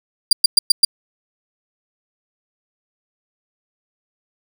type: tone bursts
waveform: 35% pulse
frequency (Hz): 4774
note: D8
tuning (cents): +28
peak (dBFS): -5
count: 5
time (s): 0.31-0.85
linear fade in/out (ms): 5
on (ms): 20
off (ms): 110
effects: none